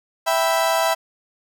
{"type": "chord", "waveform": "35% pulse", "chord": "E minor", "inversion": "none", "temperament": "equal", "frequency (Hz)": [659.3, 784, 987.8], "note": ["E5", "G5", "B5"], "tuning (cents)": [0, 0, 0], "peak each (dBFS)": [-18, -22, -21], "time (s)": [0.26, 0.95], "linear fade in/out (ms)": 20, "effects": []}